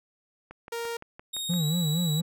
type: click train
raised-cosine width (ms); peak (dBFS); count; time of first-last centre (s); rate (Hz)
0.5; -28; 7; 0.51-1.537; 5.84
type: tone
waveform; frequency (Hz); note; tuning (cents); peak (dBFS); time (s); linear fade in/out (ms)
sawtooth; 466.1; A#4; 0; -27; 0.72-0.97; 5
type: tone with pitch glide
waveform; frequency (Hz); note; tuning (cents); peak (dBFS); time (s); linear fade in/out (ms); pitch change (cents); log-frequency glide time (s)
sawtooth; 3729 to 3892; A#7 to B7; 0 to -26; -28; 1.33-2.21; 10; +74; 1.49-1.71
type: tone with vibrato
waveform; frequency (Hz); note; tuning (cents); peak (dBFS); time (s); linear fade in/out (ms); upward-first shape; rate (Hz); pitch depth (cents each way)
triangle; 163.5; E3; -14; -22; 1.49-2.22; 10; sine; 4.3; 150
effects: none